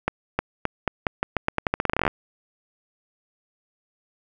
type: accelerating click train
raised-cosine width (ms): 0.5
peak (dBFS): -6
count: 22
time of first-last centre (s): 0.08-2.079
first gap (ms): 310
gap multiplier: 0.85
effects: none